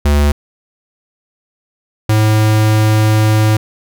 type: tone pair in turn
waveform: square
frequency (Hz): 72.7 / 108.08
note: D2 / A2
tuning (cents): -17 / -30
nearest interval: perfect fifth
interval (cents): 687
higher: second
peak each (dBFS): -9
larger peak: neither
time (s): 0.05-0.32 / 2.09-3.57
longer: second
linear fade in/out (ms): 5
effects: none